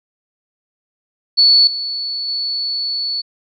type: tone with level steps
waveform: sine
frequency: 4435 Hz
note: C#8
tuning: in tune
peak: -7 / -20 / -18 dBFS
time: 1.37-3.22 s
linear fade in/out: 20 ms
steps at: 1.67 / 2.28 s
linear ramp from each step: 2 ms
effects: none